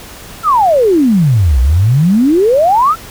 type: exponential two-way sweep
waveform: sine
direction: down then up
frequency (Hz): 1380 to 59.6 to 1380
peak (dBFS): -6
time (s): 0.43-2.96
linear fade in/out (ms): 50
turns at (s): 1.6
effects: pink hiss -32 dBFS RMS until 3.1 s